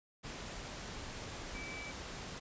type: tone in noise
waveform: sine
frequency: 2309 Hz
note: D7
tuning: 30 cents flat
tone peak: -45 dBFS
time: 1.54-1.92 s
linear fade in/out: 20 ms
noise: pink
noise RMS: -45 dBFS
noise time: 0.23-2.4 s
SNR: -3 dB
effects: resampled to 16000 Hz